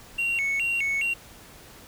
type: tone with vibrato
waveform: triangle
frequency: 2467 Hz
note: D#7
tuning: 15 cents flat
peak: -21 dBFS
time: 0.18-1.14 s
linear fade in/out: 10 ms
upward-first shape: square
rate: 2.4 Hz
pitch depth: 190 cents each way
effects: tanh soft clip ceiling -17 dBFS + pink hiss -48 dBFS RMS until 1.87 s